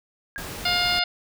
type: tone with exponential decay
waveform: sine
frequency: 1631 Hz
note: G#6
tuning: 32 cents flat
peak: -28 dBFS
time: 0.36-0.53 s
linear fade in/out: 0 ms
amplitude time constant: 36 ms
type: noise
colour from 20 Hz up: pink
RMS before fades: -35 dBFS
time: 0.38-0.99 s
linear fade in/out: 0 ms
type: harmonic tone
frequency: 709 Hz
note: F5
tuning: 26 cents sharp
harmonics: 1 / 2 / 3 / 4 / 5 / 6 / 7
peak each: -28 / -28 / -28 / -28 / -28 / -28 / -28 dBFS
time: 0.65-1.04 s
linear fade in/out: 5 ms
effects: none